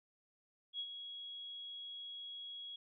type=tone with ADSR envelope; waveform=sine; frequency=3322 Hz; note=G#7; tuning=in tune; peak=-37 dBFS; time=0.73-2.76 s; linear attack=63 ms; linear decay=64 ms; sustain=-8 dB; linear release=4 ms; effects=none